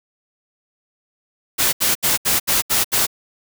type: noise bursts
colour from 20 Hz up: white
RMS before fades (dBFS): -17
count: 7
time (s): 1.58-3.068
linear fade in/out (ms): 20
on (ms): 150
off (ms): 73
effects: none